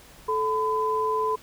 sine tone pair together, 435.4 / 1009 Hz, A4 / B5, -18 / +37 cents, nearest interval octave + minor third, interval 1455 cents, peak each -26 / -24 dBFS, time 0.28-1.36 s, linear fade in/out 10 ms, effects pink hiss -50 dBFS RMS until 1.42 s

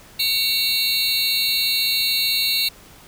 square tone cluster, 2243 / 2741 / 3704 / 4031 / 4395 Hz, C#7 / F7 / A#7 / B7 / C#8, +20 / -33 / -12 / +35 / -16 cents, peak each -31 / -27 / -27 / -22 / -24 dBFS, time 0.19-2.69 s, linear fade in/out 10 ms, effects pink hiss -46 dBFS RMS until 3.07 s

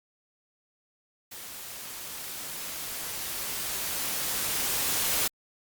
white noise with level ramp, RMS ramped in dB -42 to -26 dBFS, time 1.31-5.28 s, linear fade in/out 10 ms, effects Opus 48 kbps

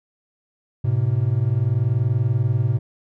triangle tone pair together, 107.7 / 128.08 Hz, A2 / C3, -37 / -37 cents, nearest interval minor third, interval 300 cents, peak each -18 dBFS, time 0.84-2.79 s, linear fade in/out 10 ms, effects none

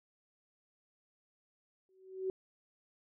sine tone with exponential growth, 377.6 Hz, F#4, 35 cents sharp, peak -30 dBFS, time 1.89-2.3 s, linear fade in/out 1 ms, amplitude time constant 88 ms, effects none

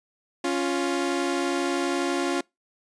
sawtooth tone pair together, 277.7 / 349.9 Hz, C#4 / F4, +3 / +3 cents, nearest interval major third, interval 400 cents, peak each -23 / -22 dBFS, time 0.44-2.41 s, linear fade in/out 5 ms, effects noise-tail reverb RT60 0.2 s tail -25 dB re dry + resampled to 22050 Hz

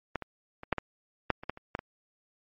clicks, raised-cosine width 0.5 ms, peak -15 / -22 / -27 / -9 / -16 / -9 / -27 / -16 / -30 / -15 / -21 dBFS, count 11, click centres 0.157 / 0.223 / 0.634 / 0.727 / 0.783 / 1.303 / 1.435 / 1.496 / 1.574 / 1.751 / 1.791 s, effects MP3 32 kbps

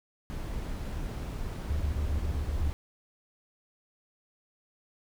brown noise, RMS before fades -35 dBFS, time 0.3-2.73 s, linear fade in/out 0 ms
sine tone bursts, 73.42 Hz, D2, in tune, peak -27 dBFS, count 8, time 1.7-2.703 s, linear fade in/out 5 ms, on 100 ms, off 29 ms
effects none

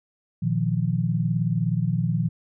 sine chord, Bb suspended fourth, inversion none, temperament equal with one note detuned, 118.58 / 155.56 / 174.61 Hz, Bb2 / Eb3 / F3, +30 / 0 / 0 cents, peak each -25 dBFS, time 0.42-2.29 s, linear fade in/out 10 ms, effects none

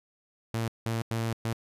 sawtooth tone bursts at uneven times, 113.8 Hz, A#2, 41 cents flat, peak -24 dBFS, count 4, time 0.54-0.68 / 0.86-1.02 / 1.11-1.33 / 1.45-1.53 s, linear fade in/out 0 ms, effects resampled to 32000 Hz

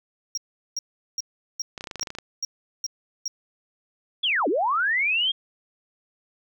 triangle tone bursts, 5610 Hz, F8, 7 cents sharp, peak -24 dBFS, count 8, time 0.35-3.28 s, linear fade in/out 2 ms, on 25 ms, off 390 ms
clicks, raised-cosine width 0.2 ms, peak -17 dBFS, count 12, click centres 1.778 / 1.809 / 1.841 / 1.872 / 1.912 / 1.957 / 1.996 / 2.029 / 2.072 / 2.104 / 2.151 / 2.186 s
sine linear two-way sweep, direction down then up, 3520 to 261.4 to 3274 Hz, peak -20 dBFS, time 4.23-5.32 s, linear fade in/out 10 ms, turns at 4.48 s
effects none

